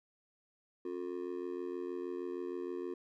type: tone with amplitude modulation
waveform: triangle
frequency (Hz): 358.5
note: F4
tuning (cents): +45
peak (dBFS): -31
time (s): 0.85-2.94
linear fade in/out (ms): 5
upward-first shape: sine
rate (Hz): 86.4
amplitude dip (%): 100
effects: none